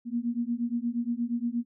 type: beating tone pair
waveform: sine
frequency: 233.1 / 241.6 Hz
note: A#3 / B3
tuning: 0 / -38 cents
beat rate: 8.5 Hz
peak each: -30 dBFS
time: 0.05-1.65 s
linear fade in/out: 50 ms
effects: none